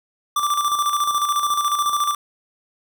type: tone with tremolo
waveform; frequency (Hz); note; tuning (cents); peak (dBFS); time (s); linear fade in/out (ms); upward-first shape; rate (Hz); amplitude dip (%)
square; 1174.7; D6; 0; -17; 0.36-2.15; 5; square; 14; 50
effects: none